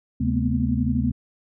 sine tone cluster, 76.1 / 133.3 / 215.8 / 238.3 / 249.8 Hz, D#2 / C3 / A3 / A#3 / B3, -38 / +33 / -33 / +38 / +20 cents, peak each -26 dBFS, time 0.2-1.12 s, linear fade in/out 10 ms, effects none

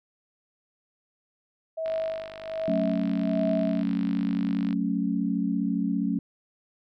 sine tone with tremolo, 645 Hz, E5, 38 cents flat, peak -25 dBFS, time 1.77-3.83 s, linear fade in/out 10 ms, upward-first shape sine, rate 1.3 Hz, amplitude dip 85%
click train, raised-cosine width 0.3 ms, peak -25 dBFS, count 145, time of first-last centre 1.86-4.729 s, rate 50.2 Hz
sine chord, F# minor, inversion none, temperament equal, 185 / 220 / 277.2 Hz, F#3 / A3 / C#4, 0 / 0 / 0 cents, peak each -28 dBFS, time 2.68-6.19 s, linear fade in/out 2 ms
effects none

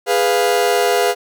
40% pulse chord, F diminished, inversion first, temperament equal with one note detuned, 412.9 / 493.9 / 698.5 Hz, Ab4 / Cb5 / F5, -10 / 0 / 0 cents, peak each -17 dBFS, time 0.06-1.15 s, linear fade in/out 50 ms, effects none

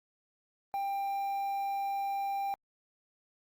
triangle tone with quantisation, 792 Hz, G5, 18 cents sharp, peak -29 dBFS, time 0.74-2.54 s, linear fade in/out 0 ms, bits 9, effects Opus 32 kbps

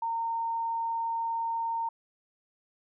sine tone, 917 Hz, A#5, 29 cents flat, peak -28 dBFS, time 0.02-1.89 s, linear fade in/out 5 ms, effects none

